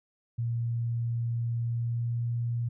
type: tone with pitch glide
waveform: sine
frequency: 117.3 to 118.39 Hz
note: A#2 to A#2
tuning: +11 to +27 cents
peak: -27 dBFS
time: 0.38-2.69 s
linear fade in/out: 10 ms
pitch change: +16 cents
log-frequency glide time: 1.63-2.25 s
effects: none